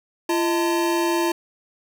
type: tone cluster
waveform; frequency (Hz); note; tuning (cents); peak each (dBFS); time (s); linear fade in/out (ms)
square; 341.1 / 629 / 896; F4 / D#5 / A5; -41 / +19 / +31; -21 / -30 / -27; 0.29-1.32; 5
effects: none